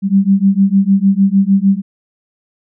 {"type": "beating tone pair", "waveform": "sine", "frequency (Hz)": [192.5, 199.1], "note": ["G3", "G3"], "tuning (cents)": [-31, 27], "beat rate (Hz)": 6.6, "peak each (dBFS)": -11, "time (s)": [0.02, 1.82], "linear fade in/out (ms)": 50, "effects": []}